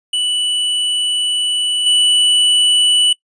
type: tone with level steps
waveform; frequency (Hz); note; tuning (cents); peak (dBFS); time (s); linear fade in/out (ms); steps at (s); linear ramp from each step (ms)
square; 2965; F#7; +3; -15 / -10; 0.13-3.13; 5; 1.86; 5
effects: noise-tail reverb RT60 0.1 s tail -23 dB re dry + resampled to 22050 Hz